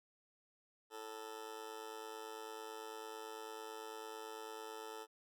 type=tone with amplitude modulation; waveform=20% pulse; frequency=440 Hz; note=A4; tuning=in tune; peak=-38 dBFS; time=0.9-5.07 s; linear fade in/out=50 ms; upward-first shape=sine; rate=109 Hz; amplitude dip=80%; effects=none